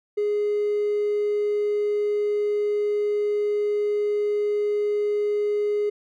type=tone with hard clipping; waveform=triangle; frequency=415.3 Hz; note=G#4; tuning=in tune; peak=-21 dBFS; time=0.17-5.9 s; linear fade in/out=10 ms; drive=4 dB; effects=none

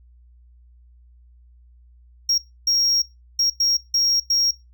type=tone bursts at uneven times; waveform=triangle; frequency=5588 Hz; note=F8; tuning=in tune; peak=-15 dBFS; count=6; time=2.29-2.38 / 2.67-3.02 / 3.39-3.5 / 3.6-3.77 / 3.94-4.2 / 4.3-4.51 s; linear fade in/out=5 ms; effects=noise-tail reverb RT60 0.2 s tail -19 dB re dry + added 60 Hz sine -48 dBFS peak until 4.73 s

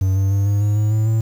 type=tone with pitch steps; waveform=triangle; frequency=95 / 97.16 / 99.38 / 101.64 / 103.96 / 106.33 / 108.75 / 111.23 Hz; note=F#2 / G2 / G2 / G#2 / G#2 / G#2 / A2 / A2; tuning=+46 / -15 / +24 / -37 / +2 / +41 / -20 / +19 cents; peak=-12 dBFS; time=0.01-1.21 s; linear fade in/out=5 ms; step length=150 ms; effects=7-bit

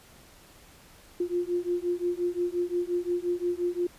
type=beating tone pair; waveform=sine; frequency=349.2 / 354.9 Hz; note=F4 / F4; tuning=0 / +28 cents; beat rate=5.7 Hz; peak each=-29 / -29 dBFS; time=1.2-3.87 s; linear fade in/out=5 ms; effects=pink hiss -54 dBFS RMS until 3.98 s + resampled to 32000 Hz

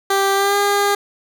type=tone with pitch glide; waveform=15% pulse; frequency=392.6 to 404.8 Hz; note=G4 to G#4; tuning=+3 to -44 cents; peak=-8 dBFS; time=0.1-0.95 s; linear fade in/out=5 ms; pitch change=+53 cents; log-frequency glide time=0.35-0.56 s; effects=none

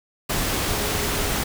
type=tone in noise; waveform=sine; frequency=415.3 Hz; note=G#4; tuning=in tune; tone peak=-32 dBFS; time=0.69-1.3 s; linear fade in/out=10 ms; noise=pink; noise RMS=-24 dBFS; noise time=0.29-1.44 s; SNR=-11 dB; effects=none

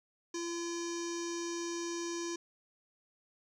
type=tone with low-pass filter; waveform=square; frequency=340.8 Hz; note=F4; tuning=42 cents flat; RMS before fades=-38 dBFS; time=0.34-2.36 s; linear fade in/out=5 ms; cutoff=6100 Hz; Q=7; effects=12-bit

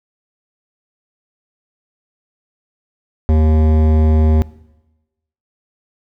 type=tone with hard clipping; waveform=sine; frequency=78 Hz; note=D#2; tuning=5 cents sharp; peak=-11 dBFS; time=3.29-4.42 s; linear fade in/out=0 ms; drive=15 dB; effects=noise-tail reverb RT60 1.0 s tail -20 dB re dry

